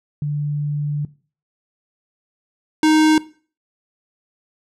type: tone pair in turn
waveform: sine / square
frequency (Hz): 146.83 / 311.1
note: D3 / D#4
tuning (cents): 0 / 0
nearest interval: octave + minor second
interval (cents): 1300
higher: second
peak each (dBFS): -19 / -12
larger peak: second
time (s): 0.22-1.05 / 2.83-3.18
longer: first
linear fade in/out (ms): 2
effects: noise-tail reverb RT60 0.4 s tail -19 dB re dry + low-pass 8000 Hz 12 dB/octave